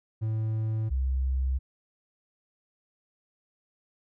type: tone pair in turn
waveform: triangle / sine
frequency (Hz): 110 / 65.41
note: A2 / C2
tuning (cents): 0 / 0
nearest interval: major sixth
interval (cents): 900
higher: first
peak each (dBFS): -24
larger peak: neither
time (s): 0.21-0.9 / 0.9-1.59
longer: neither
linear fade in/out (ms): 20
effects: none